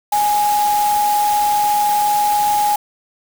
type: tone in noise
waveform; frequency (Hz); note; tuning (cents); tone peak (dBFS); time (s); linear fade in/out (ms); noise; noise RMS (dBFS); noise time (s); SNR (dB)
sine; 830.6; G#5; 0; -13; 0.12-2.76; 5; white; -26; 0.12-2.76; +10
effects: none